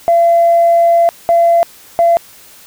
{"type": "tone bursts at uneven times", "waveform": "sine", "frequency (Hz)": 680, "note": "F5", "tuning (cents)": -46, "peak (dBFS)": -5, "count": 3, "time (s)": [[0.08, 1.09], [1.29, 1.63], [1.99, 2.17]], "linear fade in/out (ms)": 0, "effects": ["tanh soft clip ceiling -2 dBFS", "white hiss -40 dBFS RMS until 2.66 s"]}